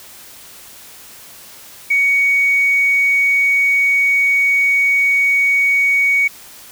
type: tone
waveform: sine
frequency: 2240 Hz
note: C#7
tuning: 18 cents sharp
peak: -10 dBFS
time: 1.9-6.28 s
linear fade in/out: 10 ms
effects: tanh soft clip ceiling -6 dBFS + white hiss -39 dBFS RMS until 6.71 s